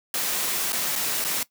white noise with dropouts, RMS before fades -26 dBFS, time 0.14-1.43 s, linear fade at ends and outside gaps 2 ms, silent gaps 0.722-0.729 / 0.955-0.959 / 1.242-1.247 s, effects noise-tail reverb RT60 0.1 s tail -18 dB re dry + high-pass 150 Hz 12 dB/octave

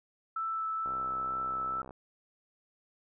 sine tone with vibrato, 1318.5 Hz, E6, in tune, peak -31 dBFS, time 0.36-1.82 s, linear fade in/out 5 ms, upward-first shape sine, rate 2.2 Hz, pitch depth 8 cents each way
click train, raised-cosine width 1 ms, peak -32 dBFS, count 69, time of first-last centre 0.86-1.908 s, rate 64.9 Hz
effects none

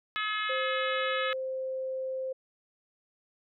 harmonic tone, 426.2 Hz, G#4, 45 cents sharp, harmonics 3 / 4 / 5 / 6 / 7 / 8 / 9, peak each -33 / -35 / -37 / -39 / -40 / -41 / -42 dBFS, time 0.16-1.33 s, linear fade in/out 0 ms
sine tone, 523.3 Hz, C5, in tune, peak -31 dBFS, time 0.49-2.33 s, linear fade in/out 10 ms
effects none

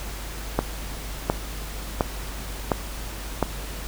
click train, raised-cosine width 1 ms, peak -5 dBFS, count 5, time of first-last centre 0.59-3.427 s, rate 1.41 Hz, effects added 50 Hz sine -33 dBFS peak until 3.87 s + pink hiss -37 dBFS RMS until 3.87 s

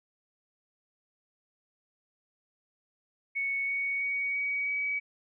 sine tone with pitch steps, 2217 / 2231 / 2245 / 2260 / 2274 Hz, C#7 / C#7 / C#7 / C#7 / C#7, 0 / +11 / +21 / +33 / +44 cents, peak -28 dBFS, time 3.35-5 s, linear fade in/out 20 ms, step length 330 ms, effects none

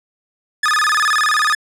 45% pulse tone with vibrato, 1463 Hz, F#6, 20 cents flat, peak -13 dBFS, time 0.63-1.55 s, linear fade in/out 5 ms, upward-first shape square, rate 19 Hz, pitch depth 290 cents each way, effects low-pass 9000 Hz 12 dB/octave

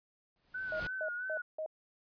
pink noise with exponential growth, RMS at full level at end -40 dBFS, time 0.36-0.87 s, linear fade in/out 1 ms, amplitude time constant 110 ms
sine tone with vibrato, 1480 Hz, F#6, in tune, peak -36 dBFS, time 0.54-1.42 s, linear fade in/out 10 ms, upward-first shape sine, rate 3 Hz, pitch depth 60 cents each way
sine tone bursts, 627 Hz, D#5, 13 cents sharp, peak -35 dBFS, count 4, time 0.72-1.662 s, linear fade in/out 2 ms, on 78 ms, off 210 ms
effects resampled to 11025 Hz

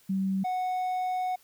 sine / triangle tone pair in turn, 192 / 737.1 Hz, G3 / F#5, -36 / -7 cents, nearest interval octave + major seventh, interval 2329 cents, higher second, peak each -25 dBFS, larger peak neither, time 0.09-0.44 / 0.44-1.36 s, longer second, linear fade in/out 10 ms, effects white hiss -61 dBFS RMS until 1.43 s

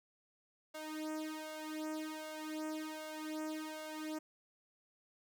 sawtooth tone with flanger, 310.6 Hz, D#4, 3 cents flat, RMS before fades -43 dBFS, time 0.74-4.19 s, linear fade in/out 10 ms, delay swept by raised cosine 1.8 to 3.1 ms, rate 1.3 Hz, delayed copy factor +0.9, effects none

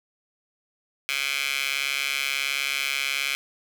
15% pulse tone with high-pass filter, 138.59 Hz, C#3, in tune, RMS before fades -27 dBFS, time 1.09-3.35 s, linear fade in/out 0 ms, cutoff 2400 Hz, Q 2.7, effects none

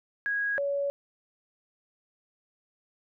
sine tone pair in turn, 1650 / 563.5 Hz, G#6 / C#5, -12 / +28 cents, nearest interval octave + perfect fifth, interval 1860 cents, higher first, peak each -26 dBFS, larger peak neither, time 0.26-0.58 / 0.58-0.9 s, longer neither, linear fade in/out 0 ms, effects none

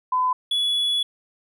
sine / triangle tone pair in turn, 1011 / 3401 Hz, B5 / G#7, +40 / +40 cents, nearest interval octave + major sixth, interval 2100 cents, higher second, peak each -18 dBFS, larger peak neither, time 0.12-0.33 / 0.51-1.03 s, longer second, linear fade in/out 5 ms, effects none

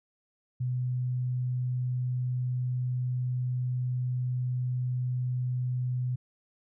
sine tone, 125.5 Hz, B2, 28 cents sharp, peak -27 dBFS, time 0.6-6.16 s, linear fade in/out 10 ms, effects none

